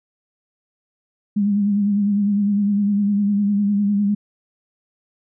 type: tone with vibrato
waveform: sine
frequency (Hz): 203.4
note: G#3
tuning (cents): -36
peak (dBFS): -15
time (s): 1.36-4.15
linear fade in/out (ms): 10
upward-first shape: sine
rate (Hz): 9.9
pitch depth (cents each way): 43
effects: none